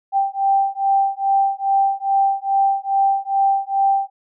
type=beating tone pair; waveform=sine; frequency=784 / 786.4 Hz; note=G5 / G5; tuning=0 / +5 cents; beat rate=2.4 Hz; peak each=-18 dBFS; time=0.12-4.1 s; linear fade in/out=50 ms; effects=none